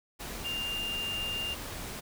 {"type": "tone in noise", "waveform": "sine", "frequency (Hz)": 2800, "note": "F7", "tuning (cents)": 4, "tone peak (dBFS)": -32, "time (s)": [0.44, 1.55], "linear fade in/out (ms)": 20, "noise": "pink", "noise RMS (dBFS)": -40, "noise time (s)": [0.19, 2.01], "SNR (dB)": 5, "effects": []}